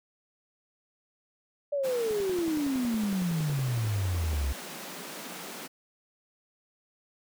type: exponential sweep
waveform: sine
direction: down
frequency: 587.3 to 65 Hz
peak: -26 dBFS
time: 1.72-4.53 s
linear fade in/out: 10 ms
type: high-pass noise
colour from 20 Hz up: pink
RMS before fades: -41 dBFS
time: 1.83-5.68 s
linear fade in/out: 20 ms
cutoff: 160 Hz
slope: 96 dB/octave
type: click train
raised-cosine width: 2 ms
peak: -28 dBFS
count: 25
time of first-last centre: 2.11-4.332 s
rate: 10.8 Hz
effects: none